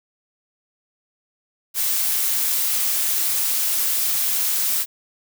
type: noise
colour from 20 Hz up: blue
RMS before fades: -21 dBFS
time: 1.74-4.86 s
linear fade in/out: 50 ms
effects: none